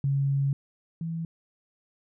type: tone pair in turn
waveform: sine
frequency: 138.59 / 164.81 Hz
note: C#3 / E3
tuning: 0 / 0 cents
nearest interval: minor third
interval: 300 cents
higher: second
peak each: -22 / -29 dBFS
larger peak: first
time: 0.04-0.53 / 1.01-1.25 s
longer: first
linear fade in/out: 2 ms
effects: none